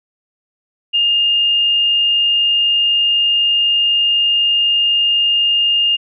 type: tone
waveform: sine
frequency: 2824 Hz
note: F7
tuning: 19 cents sharp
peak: -11 dBFS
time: 0.93-5.97 s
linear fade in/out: 20 ms
effects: none